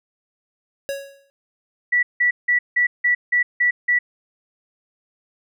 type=tone with exponential decay; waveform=square; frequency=554.4 Hz; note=C#5; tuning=in tune; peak=-22 dBFS; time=0.89-1.3 s; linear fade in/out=0 ms; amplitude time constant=87 ms
type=tone bursts; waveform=sine; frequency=1950 Hz; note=B6; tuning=23 cents flat; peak=-14 dBFS; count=8; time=1.92-3.99 s; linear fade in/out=10 ms; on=110 ms; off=170 ms
effects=none